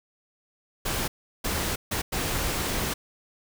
pink noise bursts at uneven times, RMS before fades -28 dBFS, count 4, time 0.85-1.08 / 1.44-1.76 / 1.91-2.02 / 2.12-2.94 s, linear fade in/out 10 ms, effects none

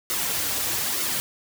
white noise with flanger, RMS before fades -26 dBFS, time 0.1-1.2 s, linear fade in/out 0 ms, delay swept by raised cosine 1.2 to 5.7 ms, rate 1.1 Hz, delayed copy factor -0.55, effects none

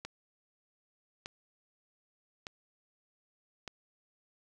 click train, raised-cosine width 0.2 ms, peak -23 dBFS, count 4, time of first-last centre 0.05-3.678 s, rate 0.827 Hz, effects none

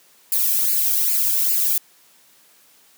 violet noise with flanger, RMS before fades -19 dBFS, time 0.32-1.78 s, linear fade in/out 2 ms, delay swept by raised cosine 0.42 to 1.26 ms, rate 2.5 Hz, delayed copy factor +0.65, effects white hiss -54 dBFS RMS until 2.97 s + high-pass 150 Hz 12 dB/octave

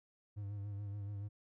triangle tone with vibrato, 101.5 Hz, G#2, 39 cents flat, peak -38 dBFS, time 0.36-1.29 s, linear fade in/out 20 ms, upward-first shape sine, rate 7 Hz, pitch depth 41 cents each way, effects none

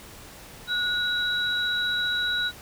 sine tone pair together, 1457 / 3886 Hz, F#6 / B7, -27 / -29 cents, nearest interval octave + perfect fourth, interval 1698 cents, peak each -26 dBFS, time 0.67-2.52 s, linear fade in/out 50 ms, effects pink hiss -45 dBFS RMS until 2.61 s

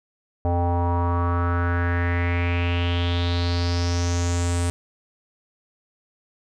square tone with low-pass filter sweep, 86.9 Hz, F2, 8 cents flat, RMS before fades -22 dBFS, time 0.45-4.7 s, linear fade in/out 0 ms, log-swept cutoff 720 to 8800 Hz, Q 4.9, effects none

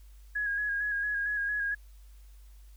sine tone with vibrato, 1657 Hz, G#6, 4 cents flat, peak -28 dBFS, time 0.35-1.75 s, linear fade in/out 10 ms, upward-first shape square, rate 4.4 Hz, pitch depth 27 cents each way, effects added 50 Hz sine -49 dBFS peak until 2.76 s + white hiss -66 dBFS RMS until 2.76 s

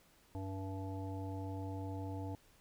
harmonic tone, 96.1 Hz, G2, 34 cents flat, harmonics 1 / 3 / 5 / 7 / 9, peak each -41 / -45 / -51 / -52 / -51 dBFS, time 0.35-2.35 s, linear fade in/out 0 ms, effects pink hiss -67 dBFS RMS until 2.6 s

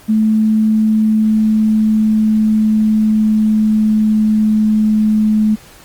sine tone with pitch glide, 217.6 to 214.7 Hz, A3 to A3, -19 to -42 cents, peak -9 dBFS, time 0.08-5.56 s, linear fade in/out 20 ms, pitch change -23 cents, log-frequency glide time 0.67-5.22 s, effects pink hiss -41 dBFS RMS until 5.84 s + Opus 24 kbps

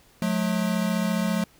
square tone pair together, 180.44 / 215.2 Hz, F#3 / A3, -43 / -38 cents, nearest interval minor third, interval 305 cents, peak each -26 dBFS, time 0.22-1.44 s, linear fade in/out 2 ms, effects pink hiss -57 dBFS RMS until 1.59 s

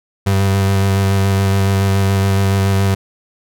35% pulse tone with vibrato, 97.5 Hz, G2, 9 cents flat, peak -10 dBFS, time 0.26-2.95 s, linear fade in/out 10 ms, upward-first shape square, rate 7.1 Hz, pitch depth 13 cents each way, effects none

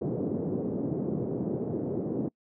white band-pass noise, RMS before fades -31 dBFS, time 0.01-2.29 s, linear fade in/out 10 ms, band 120 to 420 Hz, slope 24 dB/octave, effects noise-tail reverb RT60 0.1 s tail -26 dB re dry

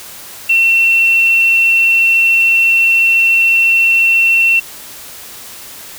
sine tone, 2707 Hz, E7, 45 cents sharp, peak -7 dBFS, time 0.49-4.6 s, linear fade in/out 10 ms, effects white hiss -32 dBFS RMS until 5.98 s

